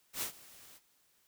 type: noise with ADSR envelope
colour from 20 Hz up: white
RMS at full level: -35 dBFS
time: 0.13-0.8 s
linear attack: 86 ms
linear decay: 100 ms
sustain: -21 dB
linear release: 43 ms
effects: white hiss -71 dBFS RMS until 1.27 s